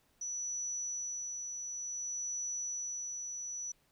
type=tone with tremolo; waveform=sine; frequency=5920 Hz; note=F#8; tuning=in tune; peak=-35 dBFS; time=0.21-3.72 s; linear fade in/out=5 ms; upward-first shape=sine; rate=0.56 Hz; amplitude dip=35%; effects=pink hiss -72 dBFS RMS until 3.91 s